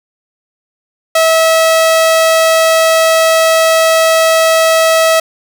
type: tone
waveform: sawtooth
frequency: 648 Hz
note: E5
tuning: 30 cents flat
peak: -3 dBFS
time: 1.15-5.2 s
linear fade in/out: 5 ms
effects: none